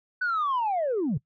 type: linear sweep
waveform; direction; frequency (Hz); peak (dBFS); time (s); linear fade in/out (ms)
sine; down; 1513 to 116.54; -22; 0.21-1.18; 10
effects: noise-tail reverb RT60 0.1 s tail -20 dB re dry + tanh soft clip ceiling -21 dBFS